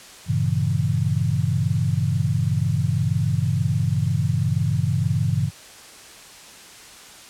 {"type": "chord", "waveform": "sine", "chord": "G diminished seventh", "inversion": "none", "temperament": "equal", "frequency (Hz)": [98, 116.54, 138.59, 164.81], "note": ["G2", "Bb2", "Db3", "Fb3"], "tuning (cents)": [0, 0, 0, 0], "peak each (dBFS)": [-24, -24, -23, -25], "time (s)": [0.26, 5.51], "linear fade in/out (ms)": 50, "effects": ["white hiss -43 dBFS RMS until 7.29 s", "low-pass 9000 Hz 12 dB/octave"]}